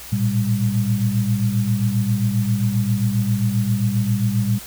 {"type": "tone cluster", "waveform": "sine", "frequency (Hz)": [111.5, 119, 198], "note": ["A2", "A#2", "G3"], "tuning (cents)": [23, 36, 18], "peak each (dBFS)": -21, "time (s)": [0.12, 4.59], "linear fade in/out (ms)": 10, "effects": ["added 60 Hz sine -46 dBFS peak until 4.66 s", "white hiss -37 dBFS RMS until 4.66 s"]}